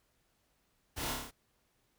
pink noise with echo, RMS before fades -39 dBFS, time 0.96-1.14 s, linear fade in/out 20 ms, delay 29 ms, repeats 6, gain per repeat -2 dB, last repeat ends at 1.314 s, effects pink hiss -75 dBFS RMS until 1.98 s

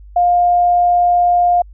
sine tone, 706 Hz, F5, 19 cents sharp, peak -9 dBFS, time 0.16-1.62 s, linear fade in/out 5 ms, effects added 50 Hz sine -35 dBFS peak until 1.73 s

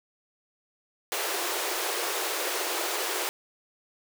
pink high-pass noise, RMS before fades -30 dBFS, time 1.12-3.29 s, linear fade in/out 0 ms, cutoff 330 Hz, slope 96 dB/octave, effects none

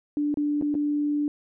sine tone with dropouts, 293.7 Hz, D4, in tune, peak -22 dBFS, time 0.17-1.28 s, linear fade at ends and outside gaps 1 ms, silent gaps 0.342-0.372 / 0.613-0.623 / 0.743-0.751 s, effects none

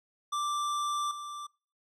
square tone with level steps, 1176 Hz, D6, 2 cents sharp, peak -30 / -39 dBFS, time 0.32-1.47 s, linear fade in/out 10 ms, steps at 1.11 s, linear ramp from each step 2 ms, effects noise-tail reverb RT60 0.4 s tail -26 dB re dry + low-pass 9000 Hz 12 dB/octave

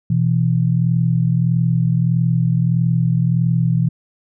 sine tone pair together, 124.21 / 165.8 Hz, B2 / E3, +10 / +10 cents, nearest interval perfect fourth, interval 500 cents, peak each -16 dBFS, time 0.1-3.89 s, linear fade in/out 5 ms, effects none

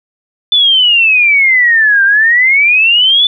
sine exponential two-way sweep, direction down then up, 3520 to 1568 to 3520 Hz, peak -5 dBFS, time 0.52-3.27 s, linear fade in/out 2 ms, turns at 2.04 s, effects none

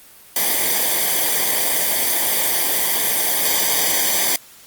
white noise with comb filter, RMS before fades -18 dBFS, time 0.36-4.36 s, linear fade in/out 2 ms, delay 0.74 ms, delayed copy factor -0.9, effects white hiss -45 dBFS RMS until 4.66 s + Opus 32 kbps

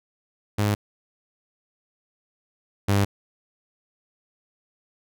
sawtooth tone pair in turn, 103.83 / 100.15 Hz, G#2 / G2, 0 / +38 cents, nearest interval minor second, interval 62 cents, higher first, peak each -16 / -14 dBFS, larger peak second, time 0.58-0.75 / 2.88-3.05 s, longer neither, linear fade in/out 10 ms, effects none

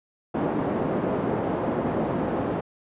pink band-pass noise, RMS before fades -26 dBFS, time 0.34-2.61 s, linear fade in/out 10 ms, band 190 to 710 Hz, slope 12 dB/octave, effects resampled to 8000 Hz

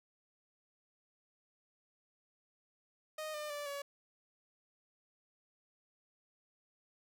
sawtooth tone with pitch steps, 620 / 601.3 / 583.2 / 565.6 Hz, D#5 / D5 / D5 / C#5, -6 / +41 / -12 / +35 cents, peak -36 dBFS, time 3.18-3.82 s, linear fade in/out 5 ms, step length 160 ms, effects none

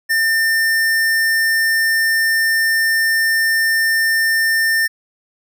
square tone, 1800 Hz, A6, 39 cents sharp, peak -14 dBFS, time 0.09-4.88 s, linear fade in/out 20 ms, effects none

